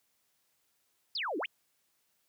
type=exponential two-way sweep; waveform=sine; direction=down then up; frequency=5310 to 277.2 to 3395 Hz; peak=-32 dBFS; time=1.15-1.46 s; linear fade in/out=5 ms; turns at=1.38 s; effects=white hiss -75 dBFS RMS until 2.28 s + high-pass 60 Hz 12 dB/octave